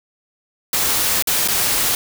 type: noise with dropouts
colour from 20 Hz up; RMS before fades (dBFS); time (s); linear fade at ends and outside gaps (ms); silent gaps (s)
white; -18; 0.73-1.95; 2; 1.224-1.272 / 1.477-1.484
effects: none